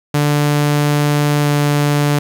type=tone with pitch glide; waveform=sawtooth; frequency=146.83 to 145.9 Hz; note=D3 to D3; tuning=0 to -11 cents; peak=-8 dBFS; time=0.14-2.19 s; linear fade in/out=5 ms; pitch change=-11 cents; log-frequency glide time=1.42-1.48 s; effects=7-bit